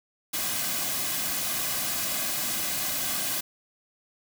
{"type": "noise with comb filter", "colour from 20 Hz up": "white", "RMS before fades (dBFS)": -29, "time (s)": [0.33, 3.41], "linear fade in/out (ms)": 10, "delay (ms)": 2.2, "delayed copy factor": -0.6, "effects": []}